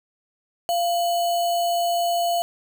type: tone with sample-and-hold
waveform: sine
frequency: 691 Hz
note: F5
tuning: 19 cents flat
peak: -19 dBFS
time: 0.69-2.42 s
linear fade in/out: 0 ms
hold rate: 3675 Hz
effects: none